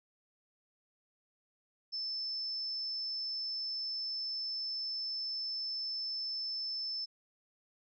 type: tone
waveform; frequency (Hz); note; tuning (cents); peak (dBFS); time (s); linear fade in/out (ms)
sine; 5274; E8; 0; -35; 1.92-7.06; 20
effects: none